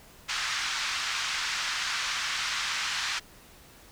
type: band-pass noise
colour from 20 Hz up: pink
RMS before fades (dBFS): -31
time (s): 0.28-3.2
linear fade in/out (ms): 20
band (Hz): 1200 to 6300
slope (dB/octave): 24
effects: pink hiss -53 dBFS RMS until 3.91 s